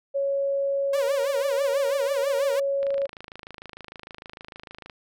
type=tone; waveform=sine; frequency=554.4 Hz; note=C#5; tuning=in tune; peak=-22 dBFS; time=0.14-3.07 s; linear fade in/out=20 ms
type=tone with vibrato; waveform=sawtooth; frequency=523.3 Hz; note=C5; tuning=in tune; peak=-25 dBFS; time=0.93-2.6 s; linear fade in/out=5 ms; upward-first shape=sine; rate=6.1 Hz; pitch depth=210 cents each way
type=click train; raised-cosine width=0.3 ms; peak=-24 dBFS; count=56; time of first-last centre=2.83-4.898 s; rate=26.6 Hz
effects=none